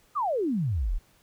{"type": "exponential sweep", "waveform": "sine", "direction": "down", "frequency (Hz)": [1280, 30.87], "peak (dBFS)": -24, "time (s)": [0.15, 0.99], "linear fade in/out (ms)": 20, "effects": ["pink hiss -62 dBFS RMS until 1.22 s"]}